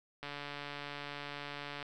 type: click train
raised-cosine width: 0.3 ms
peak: -26 dBFS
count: 231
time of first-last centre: 0.23-1.827 s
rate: 144 Hz
effects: none